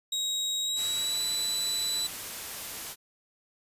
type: tone with pitch glide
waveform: 30% pulse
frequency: 3800 to 3966 Hz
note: A#7 to B7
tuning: +33 to +7 cents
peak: -25 dBFS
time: 0.12-2.07 s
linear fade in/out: 5 ms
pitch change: +74 cents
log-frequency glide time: 0.62-1.23 s
type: noise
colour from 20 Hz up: white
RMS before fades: -38 dBFS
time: 0.75-2.96 s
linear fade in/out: 50 ms
effects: resampled to 32000 Hz